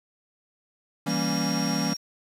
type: chord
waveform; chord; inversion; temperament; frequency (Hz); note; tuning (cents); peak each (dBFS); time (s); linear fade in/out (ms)
square; E diminished seventh; none; equal; 164.81 / 196 / 233.1 / 277.2; E3 / G3 / Bb3 / Db4; 0 / 0 / 0 / 0; -31; 1.06-1.94; 10
type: tone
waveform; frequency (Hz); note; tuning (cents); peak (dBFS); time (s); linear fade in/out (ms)
sine; 5588; F8; 0; -31; 1.09-1.97; 10
effects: resampled to 32000 Hz + 8-bit